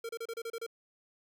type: tone bursts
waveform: square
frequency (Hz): 459.4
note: A#4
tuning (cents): -25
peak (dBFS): -37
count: 8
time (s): 0.04-0.665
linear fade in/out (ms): 5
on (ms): 51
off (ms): 31
effects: none